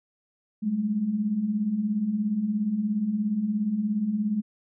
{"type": "beating tone pair", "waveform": "sine", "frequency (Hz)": [196, 213], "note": ["G3", "G#3"], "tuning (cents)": [0, 44], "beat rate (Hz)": 17, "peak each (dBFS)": [-31, -24], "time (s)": [0.62, 4.42], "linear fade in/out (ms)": 20, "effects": []}